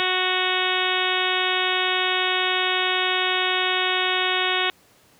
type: harmonic tone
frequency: 369.1 Hz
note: F#4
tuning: 4 cents flat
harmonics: 1 / 2 / 3 / 4 / 5 / 6 / 7 / 8 / 9 / 10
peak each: -29 / -29 / -29 / -29 / -29 / -29 / -29 / -29 / -29 / -29 dBFS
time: 0-4.7 s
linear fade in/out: 0 ms
effects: pink hiss -56 dBFS RMS until 5.19 s + high-pass 100 Hz 12 dB/octave